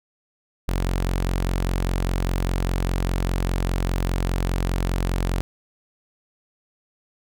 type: tone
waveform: sawtooth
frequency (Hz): 44.97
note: F#1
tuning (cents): -49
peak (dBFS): -17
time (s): 0.68-5.41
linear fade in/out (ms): 0
effects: none